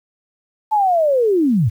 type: linear sweep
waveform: sine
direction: down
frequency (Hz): 880 to 90.8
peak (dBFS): -12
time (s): 0.71-1.7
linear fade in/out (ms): 20
effects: 8-bit